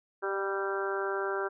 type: harmonic tone with a mistuned harmonic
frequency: 195.6 Hz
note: G3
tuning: 4 cents flat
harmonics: 2 / 3 / 4 / 5 / 6 / 7 / 8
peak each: -32 / -39 / -40 / -40 / -42 / -37 / -38 dBFS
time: 0.22-1.49 s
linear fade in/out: 20 ms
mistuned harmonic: 3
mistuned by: +26 cents
effects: none